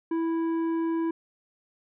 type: tone with tanh clipping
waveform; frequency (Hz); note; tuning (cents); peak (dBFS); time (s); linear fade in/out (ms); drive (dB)
sine; 329.2; E4; -2; -26; 0.11-1.11; 5; 9
effects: none